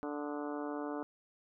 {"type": "harmonic tone with a mistuned harmonic", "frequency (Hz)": 146.83, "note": "D3", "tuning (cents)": 0, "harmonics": [2, 3, 4, 5, 6, 7, 8, 9, 10], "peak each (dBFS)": [-39, -43, -45, -47, -49, -50, -51, -52, -53], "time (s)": [0.03, 1.03], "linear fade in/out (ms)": 0, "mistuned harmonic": 9, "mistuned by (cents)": -61, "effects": []}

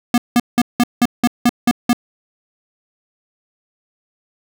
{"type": "tone bursts", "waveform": "square", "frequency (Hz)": 241.2, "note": "B3", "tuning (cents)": -41, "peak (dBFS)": -10, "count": 9, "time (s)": [0.14, 1.931], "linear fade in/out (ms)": 2, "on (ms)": 39, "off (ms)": 180, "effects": []}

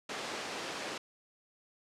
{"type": "band-pass noise", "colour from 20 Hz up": "pink", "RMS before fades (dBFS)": -40, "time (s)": [0.09, 0.98], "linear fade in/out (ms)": 5, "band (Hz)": [330, 6100], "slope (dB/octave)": 12, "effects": ["low-pass 10000 Hz 12 dB/octave"]}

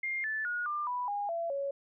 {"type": "tone with pitch steps", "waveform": "sine", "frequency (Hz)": [2116, 1748.8, 1445.3, 1194.4, 987.1, 815.8, 674.2, 557.2], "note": ["C7", "A6", "F#6", "D6", "B5", "G#5", "E5", "C#5"], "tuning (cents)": [19, -11, -41, 29, -1, -31, 39, 9], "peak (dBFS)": -31, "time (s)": [0.03, 1.71], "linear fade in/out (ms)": 5, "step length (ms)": 210, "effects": []}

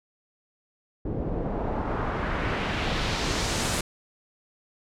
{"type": "noise with low-pass filter sweep", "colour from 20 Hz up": "pink", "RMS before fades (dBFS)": -28, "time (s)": [1.05, 3.81], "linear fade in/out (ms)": 5, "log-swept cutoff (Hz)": [390, 9800], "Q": 1.2, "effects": []}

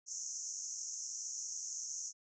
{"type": "band-pass noise", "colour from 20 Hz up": "white", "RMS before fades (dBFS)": -43, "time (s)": [0.06, 2.13], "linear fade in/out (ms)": 50, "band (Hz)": [5700, 6900], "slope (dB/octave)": 96, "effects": []}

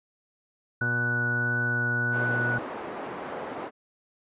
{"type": "harmonic tone", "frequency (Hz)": 120.1, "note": "B2", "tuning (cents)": -48, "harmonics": [1, 2, 3, 4, 5, 6, 7, 8, 9, 10], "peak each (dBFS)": [-30, -36, -40, -42, -44, -46, -47, -48, -49, -50], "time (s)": [0.81, 2.59], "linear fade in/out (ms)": 5}
{"type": "tone with vibrato", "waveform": "sine", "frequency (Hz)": 1480, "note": "F#6", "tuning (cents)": 0, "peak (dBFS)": -25, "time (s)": [0.81, 2.58], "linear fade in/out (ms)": 5, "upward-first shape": "triangle", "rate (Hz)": 1.6, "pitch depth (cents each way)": 8}
{"type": "band-pass noise", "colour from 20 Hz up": "pink", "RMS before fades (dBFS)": -36, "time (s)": [2.11, 3.71], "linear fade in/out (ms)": 50, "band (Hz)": [320, 1200], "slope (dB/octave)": 12}
{"effects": ["resampled to 8000 Hz"]}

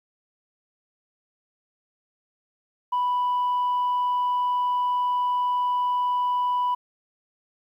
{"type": "tone", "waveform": "sine", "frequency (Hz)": 987.8, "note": "B5", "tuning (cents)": 0, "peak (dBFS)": -19, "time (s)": [2.92, 6.75], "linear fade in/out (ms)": 10, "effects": ["tanh soft clip ceiling -19 dBFS", "10-bit"]}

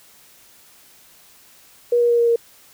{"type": "tone with pitch steps", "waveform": "sine", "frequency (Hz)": [479.8, 476.5, 473.2, 469.9, 466.7], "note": ["A#4", "A#4", "A#4", "A#4", "A#4"], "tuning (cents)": [50, 38, 26, 14, 2], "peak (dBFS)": -13, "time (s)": [1.92, 2.36], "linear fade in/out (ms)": 5, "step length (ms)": 88, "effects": ["white hiss -50 dBFS RMS until 2.73 s"]}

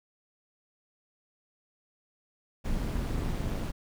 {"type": "noise with amplitude modulation", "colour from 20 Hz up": "brown", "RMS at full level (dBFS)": -28, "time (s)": [2.64, 3.72], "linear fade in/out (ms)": 20, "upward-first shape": "sine", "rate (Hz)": 200, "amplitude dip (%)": 65, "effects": []}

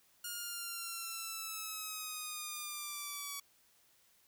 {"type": "linear sweep", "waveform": "5% pulse", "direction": "down", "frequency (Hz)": [1429, 1131], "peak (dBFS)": -29, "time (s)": [0.24, 3.4], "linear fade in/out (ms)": 5, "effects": ["white hiss -69 dBFS RMS until 4.27 s"]}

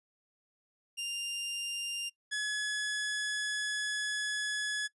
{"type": "tone pair in turn", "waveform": "sawtooth", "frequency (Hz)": [2795, 1696], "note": ["F7", "G#6"], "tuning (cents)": [1, 36], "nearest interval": "major sixth", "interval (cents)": 865, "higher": "first", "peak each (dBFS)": [-31, -28], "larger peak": "second", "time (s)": [[0.97, 2.1], [2.31, 4.88]], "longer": "second", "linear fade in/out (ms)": 20, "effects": ["noise-tail reverb RT60 0.1 s tail -22 dB re dry", "resampled to 24000 Hz"]}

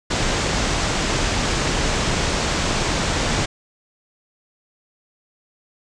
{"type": "low-pass noise", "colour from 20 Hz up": "pink", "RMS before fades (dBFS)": -21, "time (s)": [0.1, 3.46], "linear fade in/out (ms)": 10, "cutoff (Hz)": 7900, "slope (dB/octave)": 48, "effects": []}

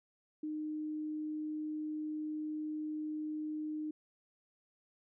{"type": "tone", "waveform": "sine", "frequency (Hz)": 306.5, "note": "D#4", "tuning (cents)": -26, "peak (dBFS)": -36, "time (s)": [0.43, 3.91], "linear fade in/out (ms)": 5, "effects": []}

